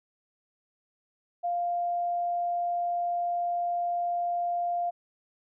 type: tone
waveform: sine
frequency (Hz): 698.5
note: F5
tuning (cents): 0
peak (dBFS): -26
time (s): 1.43-4.91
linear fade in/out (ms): 20
effects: none